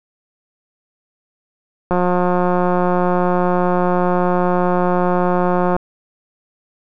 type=click train; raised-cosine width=1 ms; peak=-4 dBFS; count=691; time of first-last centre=1.91-5.765 s; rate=179 Hz; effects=none